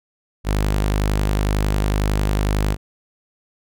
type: tone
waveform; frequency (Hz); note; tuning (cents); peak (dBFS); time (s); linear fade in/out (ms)
sawtooth; 51; G#1; -31; -13; 0.44-2.77; 50
effects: none